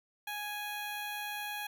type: tone with notch filter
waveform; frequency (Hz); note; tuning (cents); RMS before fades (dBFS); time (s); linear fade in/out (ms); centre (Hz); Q
10% pulse; 830.6; G#5; 0; -39; 0.27-1.67; 5; 5000; 1.3
effects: none